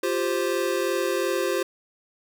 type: chord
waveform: square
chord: F suspended second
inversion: none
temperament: equal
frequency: 349.2 / 392 / 523.3 Hz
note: F4 / G4 / C5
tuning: 0 / 0 / 0 cents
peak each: -28 dBFS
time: 0.03-1.63 s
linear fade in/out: 5 ms
effects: none